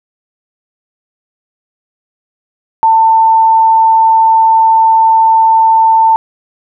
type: tone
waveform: sine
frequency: 894 Hz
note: A5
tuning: 27 cents sharp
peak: -4 dBFS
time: 2.83-6.16 s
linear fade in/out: 0 ms
effects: none